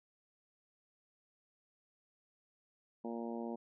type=harmonic tone; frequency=116.54 Hz; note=A#2; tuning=in tune; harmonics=2 / 3 / 4 / 5 / 6 / 7 / 8; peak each=-41 / -45 / -47 / -49 / -51 / -52 / -53 dBFS; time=3.04-3.56 s; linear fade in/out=10 ms; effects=none